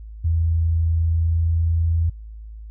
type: tone with pitch glide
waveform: sine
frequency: 82.41 to 82.89 Hz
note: E2 to E2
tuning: 0 to +10 cents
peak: -16 dBFS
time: 0.24-2.1 s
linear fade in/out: 10 ms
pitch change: +10 cents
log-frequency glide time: 1.06-1.45 s
effects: added 54 Hz sine -34 dBFS peak until 2.7 s